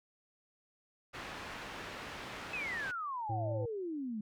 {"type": "low-pass noise", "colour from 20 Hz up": "white", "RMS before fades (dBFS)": -45, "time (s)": [1.13, 2.92], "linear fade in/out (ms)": 20, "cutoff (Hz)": 2200, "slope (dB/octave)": 12}
{"type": "exponential sweep", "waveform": "sine", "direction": "down", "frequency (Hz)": [2637, 204.5], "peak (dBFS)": -36, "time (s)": [2.53, 4.21], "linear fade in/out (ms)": 5}
{"type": "harmonic tone", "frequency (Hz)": 110, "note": "A2", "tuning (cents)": 0, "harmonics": [1, 3, 5, 7, 8], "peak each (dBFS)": [-35, -45, -49, -52, -53], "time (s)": [3.29, 3.66], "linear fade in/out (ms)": 10}
{"effects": []}